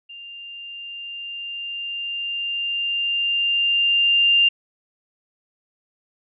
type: tone with level ramp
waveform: sine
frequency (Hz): 2794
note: F7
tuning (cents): 0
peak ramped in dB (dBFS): -36 to -12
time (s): 0.09-4.49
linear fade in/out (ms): 10
effects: none